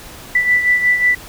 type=beating tone pair; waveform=sine; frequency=1975.5 / 1981 Hz; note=B6 / B6; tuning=0 / +5 cents; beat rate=5.5 Hz; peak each=-12 / -19 dBFS; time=0.35-1.15 s; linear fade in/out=5 ms; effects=pink hiss -36 dBFS RMS until 1.28 s